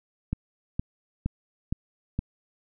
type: click train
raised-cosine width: 5 ms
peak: -14 dBFS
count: 5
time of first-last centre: 0.33-2.19 s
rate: 2.15 Hz
effects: none